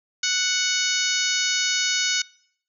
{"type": "harmonic tone", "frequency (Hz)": 740, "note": "F#5", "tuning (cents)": 0, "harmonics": [2, 3, 4, 5, 6, 7, 8, 9], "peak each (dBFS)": [-29, -29, -29, -29, -29, -29, -29, -29], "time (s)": [0.23, 2.22], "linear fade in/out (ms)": 5, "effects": ["noise-tail reverb RT60 0.7 s tail -25 dB re dry"]}